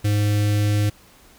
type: tone with notch filter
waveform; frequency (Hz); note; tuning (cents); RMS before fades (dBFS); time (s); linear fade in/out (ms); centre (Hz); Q
square; 103.83; G#2; 0; -19; 0.04-0.9; 10; 970; 0.82
effects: pink hiss -51 dBFS RMS until 1.38 s